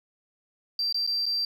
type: tone with dropouts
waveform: sine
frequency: 4700 Hz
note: D8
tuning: 1 cent sharp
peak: -23 dBFS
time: 0.79-1.45 s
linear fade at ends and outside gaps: 2 ms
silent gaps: 0.926-0.944 / 1.066-1.074 / 1.257-1.263 s
effects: tanh soft clip ceiling -21 dBFS